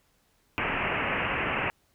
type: low-pass noise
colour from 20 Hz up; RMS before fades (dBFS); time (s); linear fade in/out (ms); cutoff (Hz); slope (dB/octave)
white; -29; 0.58-1.7; 0; 2800; 96
effects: pink hiss -68 dBFS RMS until 1.94 s